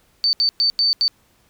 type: tone bursts at uneven times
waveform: sine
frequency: 4559 Hz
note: C#8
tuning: 48 cents sharp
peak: -14 dBFS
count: 5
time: 0.24-0.33 / 0.4-0.49 / 0.6-0.7 / 0.79-0.93 / 1.01-1.08 s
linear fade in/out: 0 ms
effects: pink hiss -59 dBFS RMS until 1.49 s